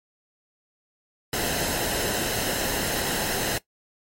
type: noise with comb filter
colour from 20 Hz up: pink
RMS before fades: -26 dBFS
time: 1.33-3.58 s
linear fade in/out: 2 ms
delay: 0.86 ms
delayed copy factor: -0.55
effects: noise-tail reverb RT60 0.1 s tail -18 dB re dry + MP3 64 kbps